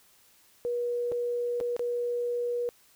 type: tone with dropouts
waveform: sine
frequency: 481.8 Hz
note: B4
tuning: 43 cents flat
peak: -27 dBFS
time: 0.65-2.69 s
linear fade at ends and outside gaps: 0 ms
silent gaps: 1.117-1.121 / 1.602-1.61 / 1.765-1.794 s
effects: white hiss -61 dBFS RMS until 2.95 s

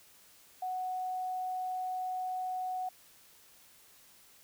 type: tone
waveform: sine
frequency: 740 Hz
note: F#5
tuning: in tune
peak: -33 dBFS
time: 0.62-2.89 s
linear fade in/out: 5 ms
effects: white hiss -60 dBFS RMS until 4.43 s

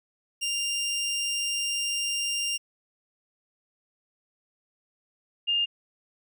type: tone pair in turn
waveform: 20% pulse / sine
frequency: 2794 / 2817 Hz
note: F7 / F7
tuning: 0 / +14 cents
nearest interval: unison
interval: 14 cents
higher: second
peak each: -22 dBFS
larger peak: neither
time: 0.41-2.58 / 5.47-5.66 s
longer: first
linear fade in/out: 20 ms
effects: none

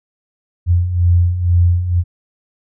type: beating tone pair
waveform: sine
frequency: 86 / 88.1 Hz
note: F2 / F2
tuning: -26 / +16 cents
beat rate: 2.1 Hz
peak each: -17 / -11 dBFS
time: 0.66-2.04 s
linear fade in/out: 50 ms
effects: none

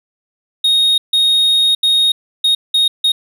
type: tone bursts at uneven times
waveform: triangle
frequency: 3729 Hz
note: A#7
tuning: in tune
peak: -8 dBFS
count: 6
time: 0.64-0.98 / 1.13-1.75 / 1.83-2.12 / 2.44-2.55 / 2.74-2.88 / 3.04-3.12 s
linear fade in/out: 5 ms
effects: none

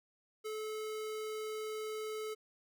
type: tone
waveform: square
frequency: 432.5 Hz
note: A4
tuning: 30 cents flat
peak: -39 dBFS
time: 0.44-2.35 s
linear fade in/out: 20 ms
effects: none

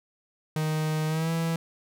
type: tone with pitch glide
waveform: 45% pulse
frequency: 155.56 to 164.81 Hz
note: D#3 to E3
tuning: 0 to 0 cents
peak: -25 dBFS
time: 0.56-1.56 s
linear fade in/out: 2 ms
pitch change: +100 cents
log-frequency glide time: 1.07-1.31 s
effects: none

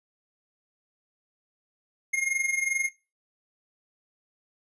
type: tone with amplitude modulation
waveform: square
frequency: 2138 Hz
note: C7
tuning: 37 cents sharp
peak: -22 dBFS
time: 2.13-2.89 s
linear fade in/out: 10 ms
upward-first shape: sine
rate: 22.5 Hz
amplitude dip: 70%
effects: noise-tail reverb RT60 0.3 s tail -20 dB re dry + resampled to 24000 Hz

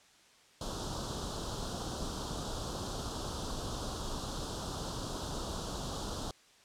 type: band-stop noise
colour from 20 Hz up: pink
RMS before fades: -38 dBFS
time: 0.61-6.31 s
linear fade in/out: 2 ms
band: 1400 to 3200 Hz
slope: 48 dB/octave
effects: white hiss -62 dBFS RMS until 6.64 s + low-pass 7000 Hz 12 dB/octave

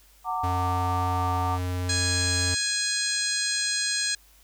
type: chord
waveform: sine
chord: Gb augmented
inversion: none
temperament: equal with one note detuned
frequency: 740 / 911.6 / 1174.7 Hz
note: Gb5 / Bb5 / D6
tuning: 0 / -39 / 0 cents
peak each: -30 dBFS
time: 0.24-1.59 s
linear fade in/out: 50 ms
type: tone with vibrato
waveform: square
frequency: 90.1 Hz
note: F#2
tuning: 45 cents flat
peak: -27 dBFS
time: 0.43-2.55 s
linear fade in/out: 10 ms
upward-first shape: triangle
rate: 19 Hz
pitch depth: 9 cents each way
type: harmonic tone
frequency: 830.6 Hz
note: G#5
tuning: in tune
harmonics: 2 / 3 / 4 / 5 / 6 / 7 / 8 / 9 / 10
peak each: -31 / -36 / -36 / -29 / -35 / -42 / -31 / -36 / -34 dBFS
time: 1.89-4.15 s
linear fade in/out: 5 ms
effects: added 50 Hz sine -57 dBFS peak until 4.43 s + white hiss -58 dBFS RMS until 4.43 s

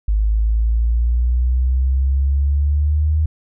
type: exponential sweep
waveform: sine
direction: up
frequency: 51.7 to 78.2 Hz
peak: -13 dBFS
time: 0.08-3.26 s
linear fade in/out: 5 ms
effects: none

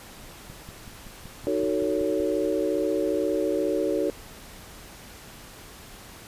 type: click train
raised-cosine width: 5 ms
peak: -30 dBFS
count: 10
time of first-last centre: 0.5-2.201 s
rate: 5.29 Hz
type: chord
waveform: sine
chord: D# half-diminished seventh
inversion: none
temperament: just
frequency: 311.1 / 373.4 / 448 / 560 Hz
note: D#4 / F#4 / A4 / C#5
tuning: 0 / +16 / +31 / +18 cents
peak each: -28 dBFS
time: 1.47-4.1 s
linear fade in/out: 0 ms
effects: pink hiss -45 dBFS RMS until 6.27 s + resampled to 32000 Hz

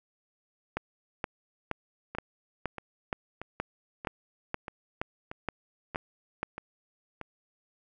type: two click trains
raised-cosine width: 0.5 ms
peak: -23 / -15 dBFS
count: 9 / 13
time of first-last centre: 2.15-7.213 / 0.77-6.43 s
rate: 1.58 / 2.12 Hz
effects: none

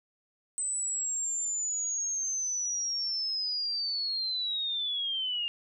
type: linear sweep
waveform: sine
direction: down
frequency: 8130 to 2800 Hz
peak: -29 dBFS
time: 0.58-5.48 s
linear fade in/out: 0 ms
effects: none

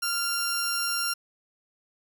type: tone pair together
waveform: sawtooth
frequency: 1387 / 5548 Hz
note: F6 / F8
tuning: -12 / -12 cents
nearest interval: 2 octaves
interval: 2400 cents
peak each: -25 dBFS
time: 0.02-1.14 s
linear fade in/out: 10 ms
effects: none

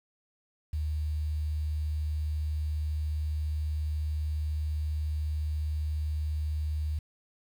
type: tone with quantisation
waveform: sine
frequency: 76.2 Hz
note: D#2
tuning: 36 cents flat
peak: -28 dBFS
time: 0.73-6.99 s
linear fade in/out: 5 ms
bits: 9
effects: none

